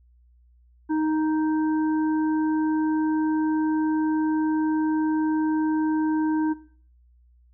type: harmonic tone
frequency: 311.7 Hz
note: D#4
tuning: 3 cents sharp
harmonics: 1 / 3 / 5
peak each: -21 / -32 / -39 dBFS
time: 0.89-6.54 s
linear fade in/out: 20 ms
effects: noise-tail reverb RT60 0.5 s tail -18 dB re dry + added 60 Hz sine -54 dBFS peak until 7.53 s